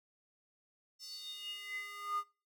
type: tone with high-pass filter sweep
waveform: square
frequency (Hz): 408.4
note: G#4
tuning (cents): -29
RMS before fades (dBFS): -43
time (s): 0.99-2.24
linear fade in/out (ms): 50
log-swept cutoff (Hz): 5400 to 1100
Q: 9.1
effects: noise-tail reverb RT60 0.3 s tail -18 dB re dry

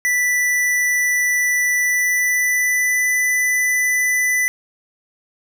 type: tone with pitch glide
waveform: square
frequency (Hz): 1975.5 to 1993.8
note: B6 to B6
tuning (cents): 0 to +16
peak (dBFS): -16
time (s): 0.05-4.48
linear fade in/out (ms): 0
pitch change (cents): +16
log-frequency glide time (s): 1.76-3.1
effects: none

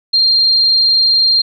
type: tone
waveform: sine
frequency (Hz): 4192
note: C8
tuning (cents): +2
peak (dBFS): -8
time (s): 0.13-1.42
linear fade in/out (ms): 10
effects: none

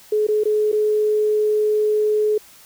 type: tone with dropouts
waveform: sine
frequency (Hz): 425.3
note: G#4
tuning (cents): +41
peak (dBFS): -15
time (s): 0.12-2.38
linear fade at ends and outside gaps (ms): 5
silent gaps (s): 0.269-0.285 / 0.437-0.454 / 0.718-0.727
effects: white hiss -47 dBFS RMS until 2.65 s

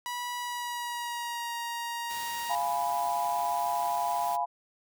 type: tone with pitch glide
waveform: sawtooth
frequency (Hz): 975 to 940.2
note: B5 to A#5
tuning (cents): -23 to +15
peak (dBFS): -29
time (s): 0.06-2.55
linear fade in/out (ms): 0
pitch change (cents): -62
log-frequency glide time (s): 0.39-1.55
type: noise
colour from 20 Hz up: white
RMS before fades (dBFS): -43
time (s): 2.09-4.37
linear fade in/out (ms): 20
type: chord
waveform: sine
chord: F diminished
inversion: none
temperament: equal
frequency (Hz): 698.5 / 830.6 / 987.8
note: F5 / Ab5 / Cb6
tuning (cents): 0 / 0 / 0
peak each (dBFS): -31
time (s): 2.49-4.46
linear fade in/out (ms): 20
effects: none

